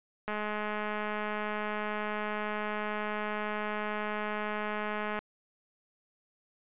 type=click train; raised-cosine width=0.5 ms; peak=-20 dBFS; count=1037; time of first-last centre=0.28-5.19 s; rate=211 Hz; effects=resampled to 8000 Hz